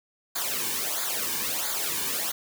white noise with flanger, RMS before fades -29 dBFS, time 0.35-2.32 s, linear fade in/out 10 ms, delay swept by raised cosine 0.35 to 1.55 ms, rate 1.5 Hz, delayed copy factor -0.8, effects none

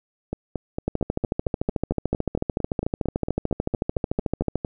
two click trains, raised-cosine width 2 ms, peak -9 / -13 dBFS, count 51 / 20, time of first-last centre 0.88-4.556 / 0.33-4.648 s, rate 13.6 / 4.4 Hz, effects none

